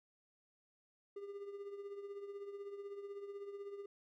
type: tone with tremolo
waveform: triangle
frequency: 402.1 Hz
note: G4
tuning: 44 cents sharp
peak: -40 dBFS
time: 1.16-3.86 s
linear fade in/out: 5 ms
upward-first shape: triangle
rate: 16 Hz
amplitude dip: 65%
effects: none